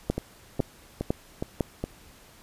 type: two click trains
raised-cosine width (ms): 2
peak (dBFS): -10 / -15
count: 4 / 5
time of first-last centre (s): 0.1-1.608 / 0.18-1.84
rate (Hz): 1.99 / 2.41
effects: pink hiss -53 dBFS RMS until 2.42 s + resampled to 32000 Hz